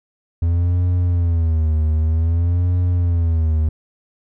triangle tone with vibrato, 83.3 Hz, E2, 19 cents sharp, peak -12 dBFS, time 0.42-3.69 s, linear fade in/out 5 ms, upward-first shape sine, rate 0.53 Hz, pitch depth 120 cents each way, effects none

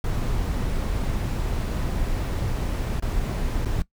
brown noise with dropouts, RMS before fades -25 dBFS, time 0.04-3.82 s, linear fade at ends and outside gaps 2 ms, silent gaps 2.999-3.023 / 3.65-3.656 s, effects noise-tail reverb RT60 0.1 s tail -19 dB re dry

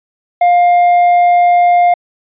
triangle tone with hard clipping, 705 Hz, F5, 16 cents sharp, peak -7 dBFS, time 0.41-1.94 s, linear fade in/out 5 ms, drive 7 dB, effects resampled to 8000 Hz

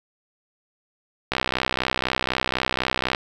click train, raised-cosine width 0.3 ms, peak -5 dBFS, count 118, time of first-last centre 1.32-3.148 s, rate 64 Hz, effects 7-bit

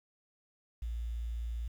sine tone with quantisation, 57.6 Hz, A#1, 20 cents flat, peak -34 dBFS, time 0.82-1.68 s, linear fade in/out 5 ms, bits 10, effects none

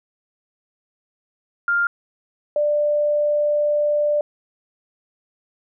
sine tone pair in turn, 1400 / 591.7 Hz, F6 / D5, +4 / +13 cents, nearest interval octave + minor third, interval 1491 cents, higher first, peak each -16 dBFS, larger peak neither, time 1.68-1.87 / 2.56-4.21 s, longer second, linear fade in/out 2 ms, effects none

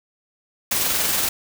white noise with amplitude modulation, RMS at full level -20 dBFS, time 0.71-1.29 s, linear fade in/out 5 ms, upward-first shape sine, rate 21.2 Hz, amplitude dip 30%, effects none

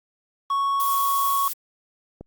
triangle tone, 1108.7 Hz, C#6, in tune, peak -18 dBFS, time 0.5-1.48 s, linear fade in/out 2 ms
violet noise, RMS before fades -28 dBFS, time 0.8-1.53 s, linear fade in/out 0 ms
click, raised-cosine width 2 ms, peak -24 dBFS, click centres 2.21 s
effects Opus 32 kbps

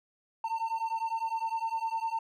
triangle beating tone pair, 898 / 907.9 Hz, A5 / A#5, +35 / -46 cents, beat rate 9.9 Hz, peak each -30 / -30 dBFS, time 0.44-2.19 s, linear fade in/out 5 ms, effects tanh soft clip ceiling -24 dBFS

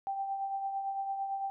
sine tone with tremolo, 784 Hz, G5, in tune, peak -30 dBFS, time 0.07-1.5 s, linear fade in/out 0 ms, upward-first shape triangle, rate 8.9 Hz, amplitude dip 50%, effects none

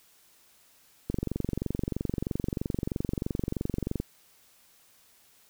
click train, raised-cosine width 3 ms, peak -16 dBFS, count 68, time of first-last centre 1.1-4 s, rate 23.1 Hz, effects white hiss -61 dBFS RMS until 5.49 s

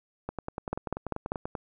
two click trains, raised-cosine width 1 ms, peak -15 / -19 dBFS, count 4 / 14, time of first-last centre 0.73-1.319 / 0.29-1.552 s, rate 5.09 / 10.3 Hz, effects none

